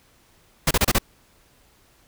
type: noise bursts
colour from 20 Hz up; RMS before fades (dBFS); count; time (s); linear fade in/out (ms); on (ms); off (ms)
pink; -18; 5; 0.67-0.985; 5; 39; 30
effects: pink hiss -58 dBFS RMS until 2.07 s

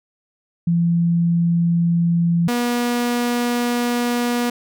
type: tone pair in turn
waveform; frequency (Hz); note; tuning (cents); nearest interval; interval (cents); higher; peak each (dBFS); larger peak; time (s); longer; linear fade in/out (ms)
sine / sawtooth; 170 / 241.2; F3 / B3; -46 / -41; tritone; 605; second; -14; neither; 0.67-2.48 / 2.48-4.5; second; 5
effects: none

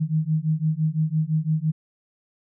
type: beating tone pair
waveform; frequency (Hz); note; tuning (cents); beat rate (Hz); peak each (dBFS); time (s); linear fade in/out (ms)
sine; 153.9 / 159.8; D#3 / D#3; -19 / +47; 5.9; -23; 0-1.72; 20
effects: none

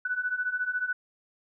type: beating tone pair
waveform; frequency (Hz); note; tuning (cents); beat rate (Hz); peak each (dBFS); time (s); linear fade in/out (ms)
sine; 1480 / 1494; F#6 / F#6; 0 / +16; 14; -32 / -29; 0.05-0.93; 5
effects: none

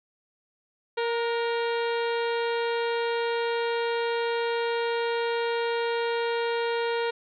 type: harmonic tone with a mistuned harmonic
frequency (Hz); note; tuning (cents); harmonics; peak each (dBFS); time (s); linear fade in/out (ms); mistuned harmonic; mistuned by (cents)
466.2; A#4; 0; 1 / 2 / 3 / 4 / 5 / 6 / 7 / 8 / 9; -26 / -32 / -36 / -38 / -40 / -42 / -43 / -44 / -45; 0.97-7.11; 10; 3; +41
effects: none

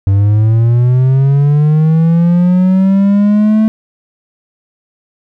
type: linear sweep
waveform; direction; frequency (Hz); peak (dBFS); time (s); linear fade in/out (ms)
triangle; up; 96.4 to 220; -4; 0.07-3.68; 0
effects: none

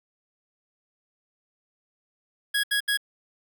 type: tone bursts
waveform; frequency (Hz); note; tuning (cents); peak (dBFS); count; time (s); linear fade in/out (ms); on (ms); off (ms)
25% pulse; 1661.2; G#6; 0; -18; 3; 2.54-2.974; 10; 96; 73
effects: none

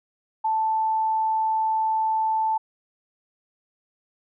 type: tone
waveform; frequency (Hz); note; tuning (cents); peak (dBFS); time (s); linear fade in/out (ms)
sine; 880; A5; 0; -20; 0.44-2.58; 10
effects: none

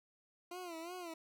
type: tone with vibrato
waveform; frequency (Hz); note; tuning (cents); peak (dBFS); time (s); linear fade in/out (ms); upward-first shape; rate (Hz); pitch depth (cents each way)
20% pulse; 344.2; F4; -25; -39; 0.51-1.14; 5; sine; 2.8; 110
effects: none

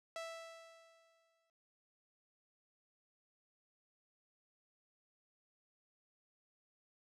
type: tone with exponential decay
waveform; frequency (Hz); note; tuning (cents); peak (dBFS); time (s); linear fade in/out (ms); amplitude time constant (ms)
sawtooth; 659.3; E5; 0; -37; 0.16-1.5; 1; 290
effects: noise-tail reverb RT60 0.2 s tail -24 dB re dry + low-pass 8000 Hz 12 dB/octave

